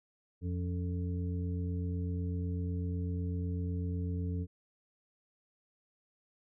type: harmonic tone with a mistuned harmonic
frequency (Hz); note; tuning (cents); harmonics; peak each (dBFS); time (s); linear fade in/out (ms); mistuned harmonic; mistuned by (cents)
88; F2; +14; 1 / 2 / 3 / 5; -33 / -39 / -43 / -47; 0.41-4.47; 50; 3; +77
effects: none